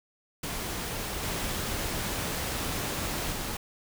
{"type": "noise with level steps", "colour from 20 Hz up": "pink", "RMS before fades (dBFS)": [-34, -32, -34], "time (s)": [0.43, 3.57], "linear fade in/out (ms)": 5, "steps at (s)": [1.23, 3.32], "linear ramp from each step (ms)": 2, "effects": []}